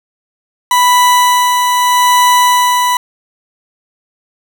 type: tone with tremolo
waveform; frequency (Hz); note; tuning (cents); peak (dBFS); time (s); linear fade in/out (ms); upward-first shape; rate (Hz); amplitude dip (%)
40% pulse; 987.8; B5; 0; -5; 0.71-2.97; 2; sine; 0.8; 35
effects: none